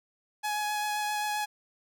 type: tone with vibrato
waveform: sawtooth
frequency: 840 Hz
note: G#5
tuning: 19 cents sharp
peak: -25 dBFS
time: 0.43-1.46 s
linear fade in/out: 20 ms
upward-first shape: triangle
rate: 7.6 Hz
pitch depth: 14 cents each way
effects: none